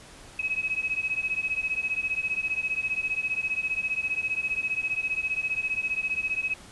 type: beating tone pair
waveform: sine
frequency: 2547 / 2562 Hz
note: D#7 / E7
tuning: +40 / -50 cents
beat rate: 15 Hz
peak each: -29 dBFS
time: 0.39-6.54 s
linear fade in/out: 5 ms
effects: pink hiss -48 dBFS RMS until 6.71 s + resampled to 24000 Hz

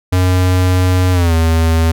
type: tone with pitch glide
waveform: square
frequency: 91.6 to 81.61 Hz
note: F#2 to E2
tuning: -17 to -17 cents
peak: -10 dBFS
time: 0.12-1.92 s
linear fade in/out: 10 ms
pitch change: -200 cents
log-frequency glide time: 1.12-1.34 s
effects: none

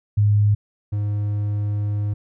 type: tone pair in turn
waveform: sine / triangle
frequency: 103.83 / 103.45 Hz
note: G#2 / G#2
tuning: 0 / -6 cents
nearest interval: unison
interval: 6 cents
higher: first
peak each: -13 / -18 dBFS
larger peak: first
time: 0.17-0.55 / 0.92-2.14 s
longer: second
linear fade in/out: 10 ms
effects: none

